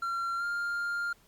triangle tone with pitch glide, 1370 to 1401.2 Hz, F6 to F6, -34 to +5 cents, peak -28 dBFS, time 0.02-1.13 s, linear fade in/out 5 ms, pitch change +39 cents, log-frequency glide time 0.37-0.44 s, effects pink hiss -63 dBFS RMS until 1.27 s + Opus 48 kbps

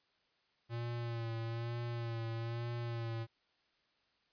square tone with vibrato, 116.54 Hz, A#2, in tune, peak -38 dBFS, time 0.69-3.27 s, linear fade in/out 50 ms, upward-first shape sine, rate 1.1 Hz, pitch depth 35 cents each way, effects white hiss -75 dBFS RMS until 4.32 s + resampled to 11025 Hz

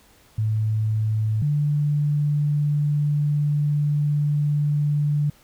sine tone pair in turn, 108.9 / 147.11 Hz, A2 / D3, -17 / +3 cents, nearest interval perfect fourth, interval 520 cents, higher second, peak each -19 / -18 dBFS, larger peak second, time 0.38-1.42 / 1.42-5.3 s, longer second, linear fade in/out 5 ms, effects pink hiss -55 dBFS RMS until 5.43 s

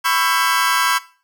sawtooth chord, C# half-diminished seventh, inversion third, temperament just, 997.9 / 1108.7 / 1330.5 / 1596.6 Hz, B5 / C#6 / E6 / G6, +18 / 0 / +16 / +31 cents, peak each -17 dBFS, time 0.04-0.99 s, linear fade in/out 20 ms, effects noise-tail reverb RT60 0.4 s tail -18 dB re dry

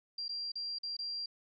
sine tone with dropouts, 4747 Hz, D8, 18 cents sharp, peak -36 dBFS, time 0.18-1.26 s, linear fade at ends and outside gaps 5 ms, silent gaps 0.282-0.291 / 0.519-0.555 / 0.786-0.832 / 0.968-0.989 s, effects none

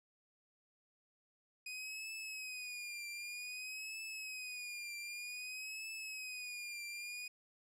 sawtooth tone with vibrato, 2489 Hz, D#7, in tune, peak -40 dBFS, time 1.66-7.28 s, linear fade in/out 5 ms, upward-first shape triangle, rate 0.53 Hz, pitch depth 91 cents each way, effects low-pass 12000 Hz 12 dB/octave

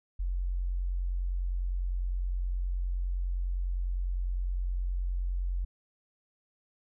sine tone, 44.89 Hz, F1, 48 cents sharp, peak -28 dBFS, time 0.19-5.65 s, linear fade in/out 10 ms, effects none

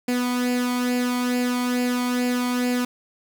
sawtooth tone with flanger, 247.1 Hz, B3, 1 cent sharp, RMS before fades -23 dBFS, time 0.08-2.85 s, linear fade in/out 5 ms, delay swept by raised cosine 0.41 to 0.92 ms, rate 2.3 Hz, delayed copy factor +0.6, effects 7-bit

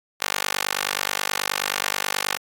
15% pulse tone with high-pass filter, 49.38 Hz, G1, 13 cents sharp, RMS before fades -26 dBFS, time 0.2-2.38 s, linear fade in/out 20 ms, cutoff 1200 Hz, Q 0.64, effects AAC 64 kbps

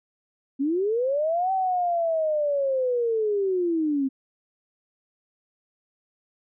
sine linear two-way sweep, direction up then down, 261.4 to 771 to 261.4 Hz, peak -21 dBFS, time 0.59-4.09 s, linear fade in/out 20 ms, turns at 1.52 s, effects none

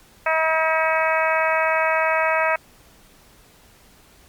harmonic tone, 319.8 Hz, D#4, 48 cents sharp, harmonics 2 / 3 / 4 / 5 / 6 / 7 / 8, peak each -22 / -24 / -25 / -26 / -27 / -27 / -28 dBFS, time 0.26-2.56 s, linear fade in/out 5 ms, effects pink hiss -52 dBFS RMS until 4.28 s + Opus 48 kbps

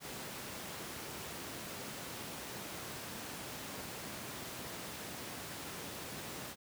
pink high-pass noise, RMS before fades -45 dBFS, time 0-6.56 s, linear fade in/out 50 ms, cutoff 120 Hz, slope 12 dB/octave, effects none

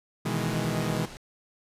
sawtooth chord, E major seventh, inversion second, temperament equal, 123.47 / 155.56 / 164.81 / 207.7 Hz, B2 / D#3 / E3 / G#3, 0 / 0 / 0 / 0 cents, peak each -28 dBFS, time 0.25-1.06 s, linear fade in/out 10 ms
pink low-pass noise, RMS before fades -44 dBFS, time 0.36-1.17 s, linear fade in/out 0 ms, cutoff 7600 Hz, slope 12 dB/octave
effects resampled to 32000 Hz

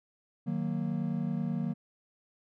triangle chord, D# minor, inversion none, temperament equal with one note detuned, 154.49 / 185 / 233.1 Hz, D#3 / F#3 / A#3, -12 / 0 / 0 cents, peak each -32 dBFS, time 0.46-1.74 s, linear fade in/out 20 ms, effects none

